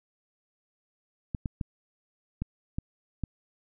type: clicks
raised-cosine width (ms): 5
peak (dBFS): -18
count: 6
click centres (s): 1.348 / 1.458 / 1.612 / 2.42 / 2.785 / 3.237
effects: none